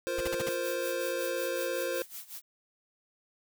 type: chord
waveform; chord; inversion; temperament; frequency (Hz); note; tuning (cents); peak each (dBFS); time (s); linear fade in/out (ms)
square; F suspended fourth; none; equal; 349.2 / 466.2 / 523.3; F4 / Bb4 / C5; 0 / 0 / 0; -38 / -38 / -33; 0.07-2.02; 0
type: noise bursts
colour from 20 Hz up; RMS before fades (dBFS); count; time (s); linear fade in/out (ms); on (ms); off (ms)
pink; -35; 5; 0.18-0.491; 5; 27; 44
type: noise with tremolo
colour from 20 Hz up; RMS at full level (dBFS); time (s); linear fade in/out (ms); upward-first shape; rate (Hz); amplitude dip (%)
blue; -41; 0.46-2.42; 50; sine; 5.4; 85
effects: none